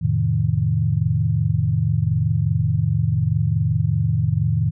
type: chord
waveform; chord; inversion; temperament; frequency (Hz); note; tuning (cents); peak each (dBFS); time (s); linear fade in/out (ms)
sine; F dominant seventh; none; equal; 87.31 / 110 / 130.81 / 155.56; F2 / A2 / C3 / Eb3; 0 / 0 / 0 / 0; -25 / -20 / -24 / -21; 0.01-4.71; 20
effects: none